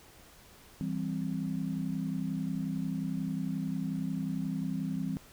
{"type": "chord", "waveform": "sine", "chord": "C major", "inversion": "first", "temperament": "equal", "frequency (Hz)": [164.81, 196, 261.6], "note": ["E3", "G3", "C4"], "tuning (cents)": [0, 0, 0], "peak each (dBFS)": [-35, -35, -36], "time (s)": [0.81, 5.17], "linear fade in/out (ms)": 0, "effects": ["pink hiss -56 dBFS RMS until 5.32 s"]}